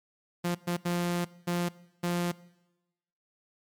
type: tone bursts at uneven times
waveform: sawtooth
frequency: 174.61 Hz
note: F3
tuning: in tune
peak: -23 dBFS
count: 5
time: 0.44-0.55 / 0.67-0.77 / 0.85-1.25 / 1.47-1.69 / 2.03-2.32 s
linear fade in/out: 10 ms
effects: noise-tail reverb RT60 1.0 s tail -21 dB re dry + MP3 96 kbps